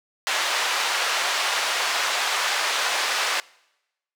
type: band-pass noise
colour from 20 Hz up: pink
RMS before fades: -24 dBFS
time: 0.27-3.4 s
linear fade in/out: 0 ms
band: 880 to 5700 Hz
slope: 12 dB/octave
effects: noise-tail reverb RT60 0.9 s tail -24 dB re dry + high-pass 400 Hz 12 dB/octave